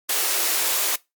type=high-pass noise; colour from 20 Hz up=white; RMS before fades=-22 dBFS; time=0.09-0.96 s; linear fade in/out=5 ms; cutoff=310 Hz; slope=48 dB/octave; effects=noise-tail reverb RT60 0.2 s tail -21 dB re dry + MP3 96 kbps